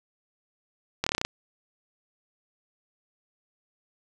slowing click train, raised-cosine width 0.2 ms, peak -8 dBFS, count 8, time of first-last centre 1.04-1.25 s, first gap 25 ms, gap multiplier 1.06, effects 8-bit

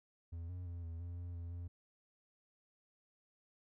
triangle tone with pitch steps, 84.1 / 90 / 86.1 / 83 / 86.8 / 87.4 / 85.3 / 86.9 Hz, E2 / F#2 / F2 / E2 / F2 / F2 / F2 / F2, +35 / -47 / -24 / +12 / -10 / +2 / -40 / -8 cents, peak -40 dBFS, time 0.32-1.68 s, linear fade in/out 10 ms, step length 170 ms, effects none

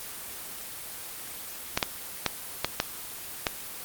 clicks, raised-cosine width 0.2 ms, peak -5 dBFS, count 6, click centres 1.775 / 1.828 / 2.263 / 2.646 / 2.801 / 3.468 s, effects white hiss -39 dBFS RMS until 3.84 s + Opus 24 kbps

